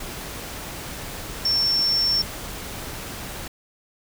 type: tone in noise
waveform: sine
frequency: 5430 Hz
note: F8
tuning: 50 cents flat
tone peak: -18 dBFS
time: 1.45-2.22 s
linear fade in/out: 5 ms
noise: pink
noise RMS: -34 dBFS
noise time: 0-3.48 s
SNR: +13 dB
effects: none